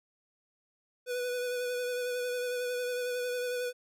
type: tone with vibrato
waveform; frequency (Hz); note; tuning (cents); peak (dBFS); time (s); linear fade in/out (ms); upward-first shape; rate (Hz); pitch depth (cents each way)
square; 493.9; B4; 0; -32; 1.06-3.73; 50; sine; 11; 20
effects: none